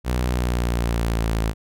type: tone with pitch glide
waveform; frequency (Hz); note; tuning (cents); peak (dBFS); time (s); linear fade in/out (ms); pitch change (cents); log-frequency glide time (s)
sawtooth; 61.74 to 55; B1 to A1; 0 to 0; -16; 0.04-1.54; 50; -200; 0.3-1.42
effects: none